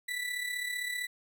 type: tone with amplitude modulation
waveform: 35% pulse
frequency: 1972 Hz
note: B6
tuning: 3 cents flat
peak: -29 dBFS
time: 0.08-1.07 s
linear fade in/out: 10 ms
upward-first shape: sine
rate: 35.5 Hz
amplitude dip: 55%
effects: none